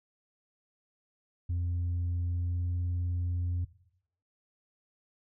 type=tone with pitch glide; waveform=sine; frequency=87.31 to 88.07 Hz; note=F2 to F2; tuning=0 to +15 cents; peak=-26 dBFS; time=1.49-3.65 s; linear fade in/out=10 ms; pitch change=+15 cents; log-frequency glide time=2.26-2.75 s; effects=noise-tail reverb RT60 0.7 s tail -17 dB re dry + tanh soft clip ceiling -27 dBFS